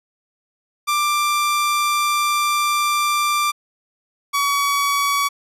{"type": "tone pair in turn", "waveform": "sawtooth", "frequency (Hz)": [1182, 1132.4], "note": ["D6", "C#6"], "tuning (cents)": [11, 37], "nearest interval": "minor second", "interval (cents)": 74, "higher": "first", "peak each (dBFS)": -13, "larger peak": "neither", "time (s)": [[0.87, 3.52], [4.33, 5.29]], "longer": "first", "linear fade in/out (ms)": 20, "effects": ["resampled to 32000 Hz"]}